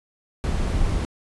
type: noise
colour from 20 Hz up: brown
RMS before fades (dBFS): -22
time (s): 0.44-1.05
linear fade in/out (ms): 0
effects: resampled to 24000 Hz